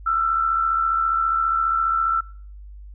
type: tone with amplitude modulation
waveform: sine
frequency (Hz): 1337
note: E6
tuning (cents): +24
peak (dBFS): -15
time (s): 0.06-2.21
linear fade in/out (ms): 10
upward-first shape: sine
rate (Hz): 74.8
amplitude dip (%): 55
effects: noise-tail reverb RT60 0.6 s tail -25 dB re dry + added 50 Hz sine -37 dBFS peak until 2.94 s